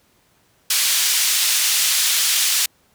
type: band-pass noise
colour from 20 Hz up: pink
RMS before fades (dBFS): -18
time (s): 0.7-2.66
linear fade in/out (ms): 5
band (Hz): 3200 to 14000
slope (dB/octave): 12
effects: pink hiss -59 dBFS RMS until 2.94 s + high-pass 60 Hz 12 dB/octave